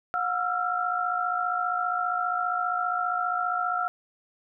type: tone cluster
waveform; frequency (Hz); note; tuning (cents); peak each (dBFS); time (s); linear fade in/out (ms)
sine; 722 / 1326 / 1381; F#5 / E6 / F6; -43 / +10 / -20; -29; 0.14-3.88; 0
effects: none